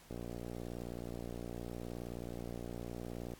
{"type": "click train", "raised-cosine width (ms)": 2, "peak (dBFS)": -30, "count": 192, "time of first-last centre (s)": [0.11, 3.336], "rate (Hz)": 59.2, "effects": ["pink hiss -60 dBFS RMS until 3.39 s", "AAC 64 kbps"]}